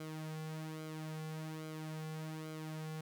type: tone with flanger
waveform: sawtooth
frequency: 156.9 Hz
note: D#3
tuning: 15 cents sharp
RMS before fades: -44 dBFS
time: 0-3.01 s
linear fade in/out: 5 ms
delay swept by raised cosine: 1.1 to 3.2 ms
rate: 1.2 Hz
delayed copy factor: -0.6
effects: none